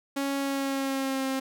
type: tone with pitch glide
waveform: sawtooth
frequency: 276.8 to 266.1 Hz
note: C#4 to C4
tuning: -2 to +29 cents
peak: -23 dBFS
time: 0.16-1.4 s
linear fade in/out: 10 ms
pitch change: -69 cents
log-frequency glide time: 0.39-1.26 s
effects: none